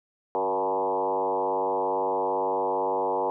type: tone with frequency modulation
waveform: sine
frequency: 669 Hz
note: E5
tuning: 25 cents sharp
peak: -23 dBFS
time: 0.35-3.3 s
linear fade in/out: 0 ms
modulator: 97.7 Hz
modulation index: 3.1
effects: none